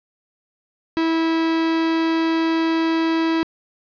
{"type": "tone", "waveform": "45% pulse", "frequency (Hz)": 326.2, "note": "E4", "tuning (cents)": -18, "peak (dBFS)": -17, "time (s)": [0.97, 3.43], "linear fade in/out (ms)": 0, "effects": ["resampled to 11025 Hz", "9-bit"]}